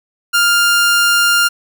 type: tone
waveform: sawtooth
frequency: 1400 Hz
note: F6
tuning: 4 cents sharp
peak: -6 dBFS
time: 0.33-1.49 s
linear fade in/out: 20 ms
effects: none